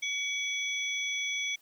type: tone cluster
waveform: sine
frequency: 2267 / 3382 / 5940 Hz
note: C#7 / G#7 / F#8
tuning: +38 / +31 / +6 cents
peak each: -32 / -35 / -39 dBFS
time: 0.02-1.56 s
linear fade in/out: 10 ms
effects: white hiss -64 dBFS RMS until 1.61 s